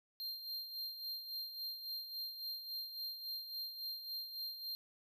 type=tone with tremolo; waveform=square; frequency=4186 Hz; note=C8; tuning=in tune; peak=-40 dBFS; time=0.2-4.75 s; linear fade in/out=0 ms; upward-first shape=sine; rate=3.6 Hz; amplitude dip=60%; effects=none